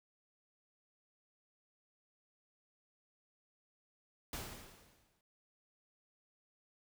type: noise with exponential decay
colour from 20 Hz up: pink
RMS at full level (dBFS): -41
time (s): 4.33-5.21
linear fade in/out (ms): 2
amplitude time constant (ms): 190
effects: none